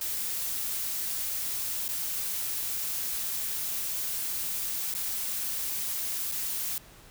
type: noise with dropouts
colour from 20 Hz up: blue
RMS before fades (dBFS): -32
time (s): 0.01-6.78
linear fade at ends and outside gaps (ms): 2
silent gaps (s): 1.881-1.888 / 4.94-4.949 / 6.316-6.32
effects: pink hiss -53 dBFS RMS until 7.1 s